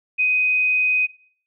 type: tone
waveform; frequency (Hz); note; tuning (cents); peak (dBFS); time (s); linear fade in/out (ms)
sine; 2505; D#7; +11; -16; 0.18-1.07; 20
effects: noise-tail reverb RT60 0.5 s tail -18 dB re dry